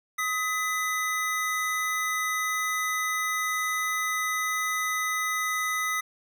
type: tone pair together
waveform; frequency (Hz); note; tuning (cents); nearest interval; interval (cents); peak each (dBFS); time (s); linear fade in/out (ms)
square; 1259.9 / 2000; D#6 / B6; +21 / +21; minor sixth; 800; -30 / -29; 0.18-6.01; 10
effects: none